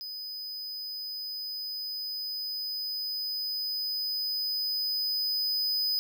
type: tone with level ramp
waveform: square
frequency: 5000 Hz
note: D#8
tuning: 8 cents sharp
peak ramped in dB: -37 to -26 dBFS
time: 0.01-5.99 s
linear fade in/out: 0 ms
effects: none